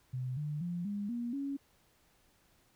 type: tone with pitch steps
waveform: sine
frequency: 127.6 / 149.14 / 174.31 / 203.7 / 238.1 / 278.3 Hz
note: C3 / D3 / F3 / G#3 / A#3 / C#4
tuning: -43 / +27 / -3 / -33 / +37 / +7 cents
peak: -34 dBFS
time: 0.13-1.57 s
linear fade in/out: 10 ms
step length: 240 ms
effects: pink hiss -69 dBFS RMS until 2.75 s